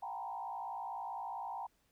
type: tone with frequency modulation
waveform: sine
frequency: 856 Hz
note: A5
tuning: 48 cents flat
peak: -39 dBFS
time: 0.02-1.67 s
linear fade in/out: 10 ms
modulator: 55.5 Hz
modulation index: 2.2
effects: pink hiss -75 dBFS RMS until 1.91 s